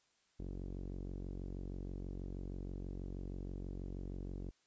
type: tone with low-pass filter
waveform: sawtooth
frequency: 46.25 Hz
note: F#1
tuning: in tune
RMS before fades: -44 dBFS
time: 0.39-4.51 s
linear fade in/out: 10 ms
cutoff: 360 Hz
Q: 1.7
effects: white hiss -75 dBFS RMS until 4.66 s + resampled to 16000 Hz